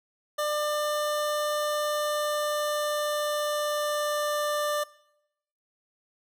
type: tone with pitch glide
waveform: 25% pulse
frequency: 597 to 593.2 Hz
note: D5 to D5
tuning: +28 to +17 cents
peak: -22 dBFS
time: 0.38-4.84 s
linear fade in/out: 10 ms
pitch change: -11 cents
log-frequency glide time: 1.8-4.7 s
effects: noise-tail reverb RT60 0.8 s tail -21 dB re dry